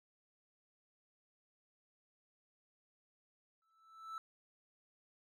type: tone with exponential growth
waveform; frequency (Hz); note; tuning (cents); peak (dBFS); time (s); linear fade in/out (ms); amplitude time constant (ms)
triangle; 1318.5; E6; 0; -38; 3.62-4.18; 1; 120
effects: none